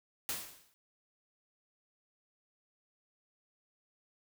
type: noise with exponential decay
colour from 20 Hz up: white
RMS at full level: -34 dBFS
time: 0.29-0.74 s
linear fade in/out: 0 ms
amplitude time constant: 97 ms
effects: none